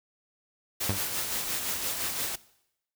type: noise with tremolo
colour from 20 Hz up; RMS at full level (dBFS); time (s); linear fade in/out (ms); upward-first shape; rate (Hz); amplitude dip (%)
white; -30; 0.8-2.36; 10; sine; 5.8; 40
type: tone with exponential decay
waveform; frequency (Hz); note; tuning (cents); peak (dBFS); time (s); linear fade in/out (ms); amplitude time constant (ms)
sawtooth; 98; G2; 0; -19; 0.89-1.05; 5; 33
effects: noise-tail reverb RT60 0.8 s tail -20 dB re dry